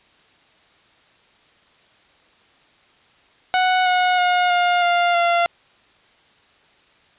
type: tone with pitch steps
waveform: sawtooth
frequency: 739 / 728.8 / 718.8 / 708.9 / 699.1 / 689.5 Hz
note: F#5 / F#5 / F5 / F5 / F5 / F5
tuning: -2 / -26 / +50 / +26 / +2 / -22 cents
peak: -11 dBFS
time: 3.54-5.46 s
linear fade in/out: 0 ms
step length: 320 ms
effects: white hiss -55 dBFS RMS until 7.18 s + resampled to 8000 Hz